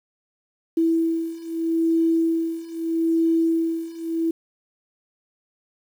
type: beating tone pair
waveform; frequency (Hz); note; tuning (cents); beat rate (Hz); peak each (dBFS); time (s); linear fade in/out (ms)
sine; 328.4 / 329.19; E4 / E4; -6 / -2; 0.79; -23 / -21; 0.77-4.31; 5
effects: 8-bit